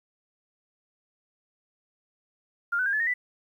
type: tone with pitch steps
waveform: sine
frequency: 1401 / 1501.6 / 1609.3 / 1724.8 / 1848.6 / 1981.3 Hz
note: F6 / F#6 / G6 / A6 / A#6 / B6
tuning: +5 / +25 / +45 / -35 / -15 / +5 cents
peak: -23 dBFS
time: 2.72-3.14 s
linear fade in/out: 10 ms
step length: 70 ms
effects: 10-bit